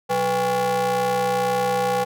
square ring-modulated tone, 155 Hz, D#3, 6 cents flat, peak -17 dBFS, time 0.09-2.05 s, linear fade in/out 20 ms, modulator 651 Hz, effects none

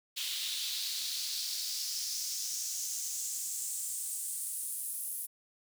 pink noise with high-pass filter sweep, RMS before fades -37 dBFS, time 0.16-5.27 s, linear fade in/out 20 ms, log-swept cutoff 3400 to 11000 Hz, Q 3, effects none

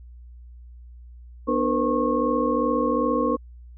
sine tone cluster, 244.8 / 299.4 / 468.4 / 511 / 1089 Hz, B3 / D4 / A#4 / C5 / C#6, -15 / +33 / +8 / -41 / -31 cents, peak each -26 dBFS, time 1.47-3.37 s, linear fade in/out 20 ms, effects added 60 Hz sine -41 dBFS peak until 3.77 s

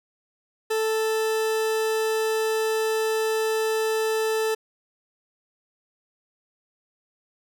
40% pulse tone, 440 Hz, A4, in tune, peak -21 dBFS, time 0.7-4.55 s, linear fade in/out 10 ms, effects none

